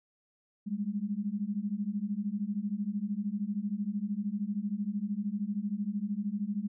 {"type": "beating tone pair", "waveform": "sine", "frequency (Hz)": [197.7, 210.7], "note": ["G3", "G#3"], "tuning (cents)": [15, 25], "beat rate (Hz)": 13, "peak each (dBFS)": [-34, -33], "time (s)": [0.66, 6.68], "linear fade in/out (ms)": 20, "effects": []}